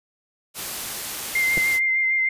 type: noise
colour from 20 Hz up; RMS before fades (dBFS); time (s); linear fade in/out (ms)
white; -30; 0.54-1.8; 50
type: tone with vibrato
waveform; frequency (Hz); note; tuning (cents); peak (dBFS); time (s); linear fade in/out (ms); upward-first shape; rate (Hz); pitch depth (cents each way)
sine; 2091; C7; -2; -18; 1.35-2.29; 5; sine; 6.6; 21
type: clicks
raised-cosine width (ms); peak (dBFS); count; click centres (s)
2; -16; 2; 1.573 / 1.579
effects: resampled to 32000 Hz